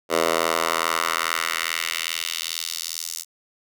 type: tone with high-pass filter sweep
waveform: 10% pulse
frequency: 82.4 Hz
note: E2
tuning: in tune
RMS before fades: -25 dBFS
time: 0.09-3.25 s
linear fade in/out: 50 ms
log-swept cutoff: 530 to 6500 Hz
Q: 1.4
effects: none